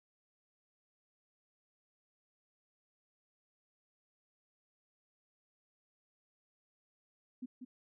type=tone with echo; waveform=sine; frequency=252.2 Hz; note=B3; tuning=36 cents sharp; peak=-39 dBFS; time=7.42-7.46 s; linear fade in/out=10 ms; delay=190 ms; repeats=1; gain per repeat=-5 dB; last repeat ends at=7.65 s; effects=none